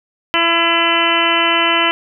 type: harmonic tone with a mistuned harmonic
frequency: 335.8 Hz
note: E4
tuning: 32 cents sharp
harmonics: 1 / 2 / 3 / 4 / 5 / 6 / 7 / 8 / 9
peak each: -22 / -22 / -19 / -20 / -23 / -20 / -23 / -20 / -18 dBFS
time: 0.34-1.91 s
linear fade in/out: 0 ms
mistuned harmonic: 7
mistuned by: +16 cents
effects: none